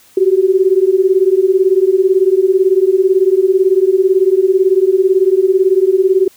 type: beating tone pair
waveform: sine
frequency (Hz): 370 / 388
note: F#4 / G4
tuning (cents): 0 / -18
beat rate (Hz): 18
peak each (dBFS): -11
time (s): 0.17-6.28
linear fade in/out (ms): 5
effects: white hiss -47 dBFS RMS until 6.36 s